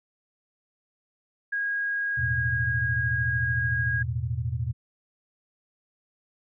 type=tone; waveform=sine; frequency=1639 Hz; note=G#6; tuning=23 cents flat; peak=-25 dBFS; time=1.52-4.03 s; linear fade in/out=10 ms
type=chord; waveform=sine; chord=E suspended fourth; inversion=none; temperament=equal; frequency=82.41 / 110 / 123.47 Hz; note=E2 / A2 / B2; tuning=0 / 0 / 0 cents; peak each=-32 / -31 / -29 dBFS; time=2.17-4.73 s; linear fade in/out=20 ms
effects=none